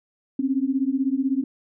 sine beating tone pair, 260.4 / 276.4 Hz, C4 / C#4, -8 / -5 cents, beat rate 16 Hz, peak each -23 dBFS, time 0.39-1.44 s, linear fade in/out 5 ms, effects none

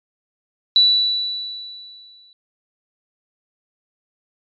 sine tone with exponential decay, 3951 Hz, B7, in tune, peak -8 dBFS, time 0.76-2.33 s, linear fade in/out 1 ms, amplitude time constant 340 ms, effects MP3 48 kbps

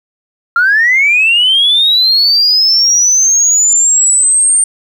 sine linear sweep, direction up, 1364 to 8840 Hz, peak -5 dBFS, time 0.56-4.64 s, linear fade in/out 2 ms, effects tanh soft clip ceiling -2 dBFS + 7-bit

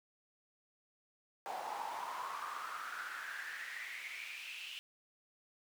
brown noise with high-pass filter sweep, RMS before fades -44 dBFS, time 1.46-4.79 s, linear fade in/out 0 ms, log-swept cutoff 760 to 2900 Hz, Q 6.7, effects none

